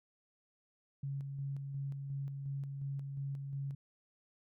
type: tone with tremolo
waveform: sine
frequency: 138.59 Hz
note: C#3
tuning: in tune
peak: -36 dBFS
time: 1.03-3.75 s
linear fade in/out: 5 ms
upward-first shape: square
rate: 2.8 Hz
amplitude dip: 35%
effects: none